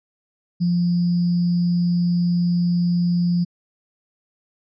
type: tone with sample-and-hold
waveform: sine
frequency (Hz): 174.61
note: F3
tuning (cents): 0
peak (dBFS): -16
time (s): 0.6-3.45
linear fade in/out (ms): 20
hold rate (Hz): 4900
effects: resampled to 16000 Hz